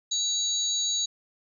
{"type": "tone cluster", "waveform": "sine", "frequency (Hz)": [3902, 4552, 6690], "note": ["B7", "C#8", "G#8"], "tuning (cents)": [-22, 45, 12], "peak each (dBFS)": [-27, -35, -28], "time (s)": [0.11, 1.06], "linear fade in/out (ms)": 10, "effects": []}